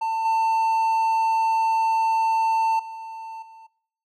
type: tone with level steps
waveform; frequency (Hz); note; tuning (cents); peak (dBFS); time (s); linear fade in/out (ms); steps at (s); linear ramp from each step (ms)
triangle; 895; A5; +29; -20 / -16 / -31 / -41; 0.01-3.67; 10; 0.25 / 2.79 / 3.42; 5
effects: noise-tail reverb RT60 0.7 s tail -22 dB re dry